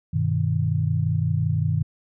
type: chord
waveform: sine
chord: G augmented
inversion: none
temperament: equal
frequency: 98 / 123.47 / 155.56 Hz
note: G2 / B2 / D#3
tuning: 0 / 0 / 0 cents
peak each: -24 / -25 / -23 dBFS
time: 0.13-1.83 s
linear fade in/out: 10 ms
effects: none